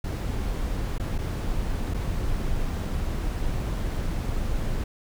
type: noise with dropouts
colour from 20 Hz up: brown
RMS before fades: -27 dBFS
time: 0.04-4.84 s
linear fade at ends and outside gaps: 5 ms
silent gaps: 0.982-0.997 / 1.181-1.186 / 1.939-1.943 s
effects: none